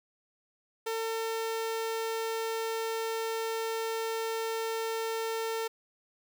sawtooth tone, 450 Hz, A4, 39 cents sharp, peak -27 dBFS, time 0.86-5.68 s, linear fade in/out 10 ms, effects none

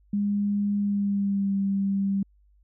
sine tone with pitch glide, 203.7 to 196.76 Hz, G#3 to G3, -33 to +7 cents, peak -22 dBFS, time 0.13-2.23 s, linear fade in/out 5 ms, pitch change -60 cents, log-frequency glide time 0.78-1.55 s, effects added 50 Hz sine -57 dBFS peak until 2.63 s

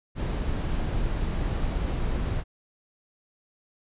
brown noise, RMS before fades -27 dBFS, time 0.15-2.44 s, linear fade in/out 50 ms, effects resampled to 8000 Hz

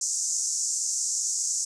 white band-pass noise, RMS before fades -28 dBFS, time 0.01-1.65 s, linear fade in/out 5 ms, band 5900 to 7700 Hz, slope 48 dB/octave, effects none

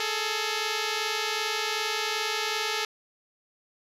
5% pulse tone pair together, 422.4 / 445 Hz, G#4 / A4, +29 / +20 cents, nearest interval minor second, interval 91 cents, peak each -18 dBFS, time 0-2.85 s, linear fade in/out 2 ms, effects low-pass 9000 Hz 12 dB/octave

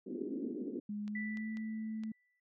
white band-pass noise, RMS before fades -40 dBFS, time 0.06-0.8 s, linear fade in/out 10 ms, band 220 to 390 Hz, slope 48 dB/octave
sine tone with pitch glide, 207.7 to 219.2 Hz, G#3 to A3, 0 to -6 cents, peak -37 dBFS, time 0.89-2.12 s, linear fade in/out 5 ms, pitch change +94 cents, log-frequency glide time 1.03-1.5 s
clicks, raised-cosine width 0.2 ms, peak -36 dBFS, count 4, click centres 1.079 / 1.372 / 1.571 / 2.036 s
sine tone with exponential decay, 1975.5 Hz, B6, in tune, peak -38 dBFS, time 1.15-2.4 s, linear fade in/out 5 ms, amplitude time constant 270 ms
effects none

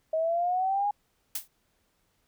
sine exponential sweep, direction up, 630 to 830.6 Hz, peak -24 dBFS, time 0.13-0.91 s, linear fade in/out 5 ms
blue noise with exponential decay, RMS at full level -27 dBFS, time 1.35-1.48 s, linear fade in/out 5 ms, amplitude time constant 28 ms
effects pink hiss -72 dBFS RMS until 2.27 s

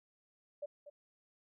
sine tone with echo, 583 Hz, D5, 13 cents flat, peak -38 dBFS, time 0.62-0.66 s, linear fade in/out 10 ms, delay 240 ms, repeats 1, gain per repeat -11 dB, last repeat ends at 0.9 s, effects none

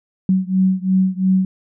sine beating tone pair, 186.8 / 189.7 Hz, F#3 / F#3, +17 / +43 cents, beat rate 2.9 Hz, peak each -16 / -17 dBFS, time 0.29-1.45 s, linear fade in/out 2 ms, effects none

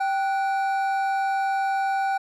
triangle tone pair together, 780 / 1472.4 Hz, G5 / F#6, -9 / -9 cents, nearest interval major seventh, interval 1100 cents, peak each -20 / -29 dBFS, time 0-2.18 s, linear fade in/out 10 ms, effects none

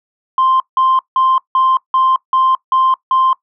sine tone bursts, 1046.5 Hz, C6, in tune, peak -8 dBFS, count 8, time 0.38-3.33 s, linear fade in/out 2 ms, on 220 ms, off 170 ms, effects noise-tail reverb RT60 0.1 s tail -21 dB re dry + tanh soft clip ceiling -6 dBFS

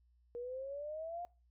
sine exponential sweep, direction up, 472.5 to 710 Hz, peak -40 dBFS, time 0.35-1.25 s, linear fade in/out 0 ms, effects noise-tail reverb RT60 0.3 s tail -22 dB re dry + added 60 Hz sine -67 dBFS peak until 1.5 s

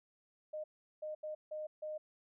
sine tone bursts at uneven times, 614 Hz, D#5, 23 cents flat, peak -39 dBFS, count 5, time 0.53-0.64 / 1.02-1.15 / 1.23-1.35 / 1.51-1.67 / 1.82-1.98 s, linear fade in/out 10 ms, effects none

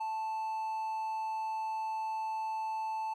triangle tone with amplitude modulation, 880 Hz, A5, in tune, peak -30 dBFS, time 0-3.14 s, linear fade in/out 10 ms, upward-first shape sine, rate 203 Hz, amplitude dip 25%, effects none

